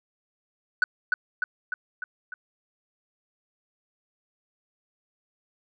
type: tone with echo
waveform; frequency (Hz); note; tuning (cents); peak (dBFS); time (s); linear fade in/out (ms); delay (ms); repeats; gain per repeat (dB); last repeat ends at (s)
sine; 1491; F#6; +13; -14; 0.82-0.84; 2; 300; 5; -4; 2.34
effects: tanh soft clip ceiling -16 dBFS